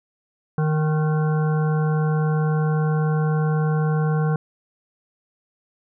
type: harmonic tone with a mistuned harmonic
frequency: 154.6 Hz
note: D#3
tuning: 11 cents flat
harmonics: 1 / 3 / 5 / 7 / 9 / 10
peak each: -18 / -28 / -32 / -35 / -37 / -38 dBFS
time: 0.58-4.36 s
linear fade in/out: 2 ms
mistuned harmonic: 10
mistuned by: -35 cents
effects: none